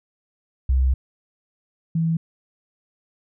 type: tone pair in turn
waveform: sine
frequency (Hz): 65 / 163.79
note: C2 / E3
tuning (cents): -11 / -11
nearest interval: octave + major third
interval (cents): 1600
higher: second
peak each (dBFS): -15 / -18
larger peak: first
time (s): 0.69-0.94 / 1.95-2.17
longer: first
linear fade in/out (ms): 5
effects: none